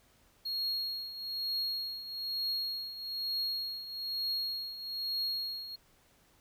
triangle tone with tremolo, 4292 Hz, C8, 43 cents sharp, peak -29 dBFS, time 0.45-5.76 s, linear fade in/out 10 ms, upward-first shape triangle, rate 1.1 Hz, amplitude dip 75%, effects pink hiss -66 dBFS RMS until 6.4 s

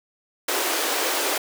pink high-pass noise, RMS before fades -24 dBFS, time 0.48-1.38 s, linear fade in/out 5 ms, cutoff 310 Hz, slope 48 dB/octave, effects none

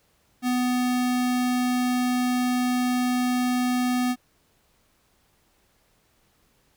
square tone, 249 Hz, B3, 14 cents sharp, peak -22 dBFS, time 0.42-4.16 s, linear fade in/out 50 ms, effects pink hiss -65 dBFS RMS until 6.76 s

